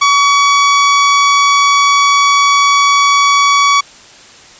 sawtooth tone, 1132 Hz, C#6, 36 cents sharp, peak -3 dBFS, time 0.01-3.81 s, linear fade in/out 10 ms, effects white hiss -38 dBFS RMS until 4.59 s + resampled to 16000 Hz

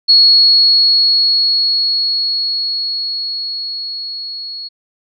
sine tone with level ramp, 4340 Hz, C#8, 37 cents flat, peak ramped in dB -4 to -24 dBFS, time 0.08-4.69 s, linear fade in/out 20 ms, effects none

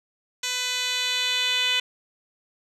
10% pulse tone with band-pass filter sweep, 500 Hz, B4, 21 cents sharp, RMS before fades -25 dBFS, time 0.43-1.8 s, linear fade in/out 5 ms, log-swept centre 5000 to 3300 Hz, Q 2.9, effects none

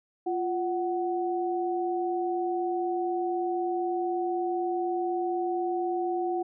sine tone pair together, 349.2 / 744 Hz, F4 / F#5, 0 / +9 cents, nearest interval octave + minor second, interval 1309 cents, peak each -28 / -30 dBFS, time 0.26-6.43 s, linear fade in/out 10 ms, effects none

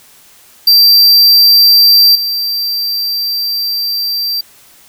square tone with level steps, 4699 Hz, D8, in tune, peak -4 / -14 dBFS, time 0.67-4.41 s, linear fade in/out 5 ms, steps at 2.15 s, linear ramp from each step 5 ms, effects white hiss -43 dBFS RMS until 4.88 s

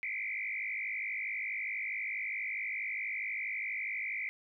sine tone with frequency modulation, 2194 Hz, C#7, 18 cents flat, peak -34 dBFS, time 0.03-4.29 s, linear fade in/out 0 ms, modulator 52.3 Hz, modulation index 3.6, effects none

